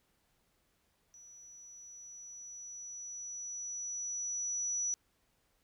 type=tone with level ramp; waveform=sine; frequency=5900 Hz; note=F#8; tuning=6 cents flat; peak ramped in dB=-53 to -31 dBFS; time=1.14-4.94 s; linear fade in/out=0 ms; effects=pink hiss -75 dBFS RMS until 5.63 s